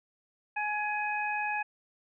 harmonic tone, 839 Hz, G#5, 17 cents sharp, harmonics 1 / 2 / 3, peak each -32 / -35 / -34 dBFS, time 0.56-1.63 s, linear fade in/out 10 ms, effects none

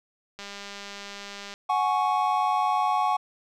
click train, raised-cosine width 0.2 ms, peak -22 dBFS, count 232, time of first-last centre 0.39-1.539 s, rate 201 Hz
triangle chord, F# suspended second, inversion none, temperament equal with one note detuned, 740 / 839.8 / 1108.7 Hz, F#5 / G#5 / C#6, 0 / +19 / 0 cents, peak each -24 dBFS, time 1.69-3.17 s, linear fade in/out 10 ms
effects none

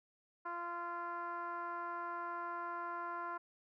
10% pulse tone with low-pass filter, 345.2 Hz, F4, 20 cents flat, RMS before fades -42 dBFS, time 0.45-3.38 s, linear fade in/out 10 ms, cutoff 1200 Hz, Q 5.7, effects none

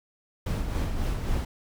brown noise with tremolo, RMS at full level -26 dBFS, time 0.46-1.45 s, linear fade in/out 5 ms, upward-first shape sine, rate 3.7 Hz, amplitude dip 45%, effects none

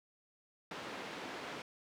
pink band-pass noise, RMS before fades -45 dBFS, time 0.71-1.62 s, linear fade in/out 2 ms, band 280 to 3400 Hz, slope 12 dB/octave, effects none

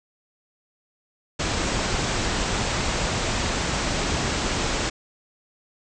pink low-pass noise, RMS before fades -25 dBFS, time 1.39-4.9 s, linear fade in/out 10 ms, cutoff 8100 Hz, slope 96 dB/octave, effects none

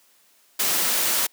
white noise, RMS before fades -22 dBFS, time 0.59-1.27 s, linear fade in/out 10 ms, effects white hiss -59 dBFS RMS until 1.32 s + high-pass 200 Hz 12 dB/octave

